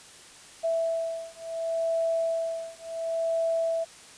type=beating tone pair; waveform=sine; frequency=659.3 / 660 Hz; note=E5 / E5; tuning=0 / +2 cents; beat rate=0.7 Hz; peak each=-29 dBFS; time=0.63-3.85 s; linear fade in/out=20 ms; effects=white hiss -49 dBFS RMS until 4.17 s + resampled to 22050 Hz